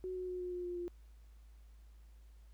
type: tone with pitch steps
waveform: sine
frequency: 370 / 366.6 / 363.2 / 359.9 / 356.6 / 353.3 / 350 Hz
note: F#4 / F#4 / F#4 / F#4 / F4 / F4 / F4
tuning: 0 / -16 / -32 / -48 / +36 / +20 / +4 cents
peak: -38 dBFS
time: 0.04-0.88 s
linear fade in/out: 0 ms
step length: 120 ms
effects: added 54 Hz sine -55 dBFS peak until 2.53 s + pink hiss -74 dBFS RMS until 2.53 s